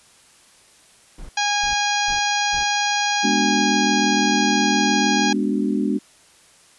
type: noise bursts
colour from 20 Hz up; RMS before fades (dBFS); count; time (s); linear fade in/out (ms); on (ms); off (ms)
brown; -35; 4; 1.18-2.64; 5; 110; 340
type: harmonic tone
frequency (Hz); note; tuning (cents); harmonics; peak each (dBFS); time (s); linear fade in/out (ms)
821; G#5; -20; 1 / 2 / 3 / 4 / 5 / 6 / 7 / 8; -22 / -25 / -27 / -28 / -29 / -30 / -30 / -31; 1.37-5.33; 5
type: chord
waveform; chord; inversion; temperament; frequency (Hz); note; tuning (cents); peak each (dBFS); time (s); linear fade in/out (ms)
sine; G# half-diminished seventh; none; equal with one note detuned; 207.7 / 246.9 / 293.7 / 371.5; G#3 / B3 / D4 / F#4; 0 / 0 / 0 / +7; -22 / -24 / -23 / -28; 3.23-5.99; 20
effects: white hiss -52 dBFS RMS until 6.78 s + resampled to 24000 Hz